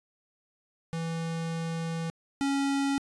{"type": "tone pair in turn", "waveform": "square", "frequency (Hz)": [164.81, 277.2], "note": ["E3", "C#4"], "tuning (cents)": [0, 0], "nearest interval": "major sixth", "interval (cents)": 900, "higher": "second", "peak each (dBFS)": [-31, -26], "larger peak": "second", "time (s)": [[0.93, 2.1], [2.41, 2.98]], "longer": "first", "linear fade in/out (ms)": 0, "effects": ["resampled to 22050 Hz"]}